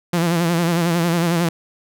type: tone with vibrato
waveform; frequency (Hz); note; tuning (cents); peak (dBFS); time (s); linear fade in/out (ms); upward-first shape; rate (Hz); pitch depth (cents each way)
sawtooth; 170; F3; -46; -12; 0.13-1.49; 5; sine; 11; 65
effects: none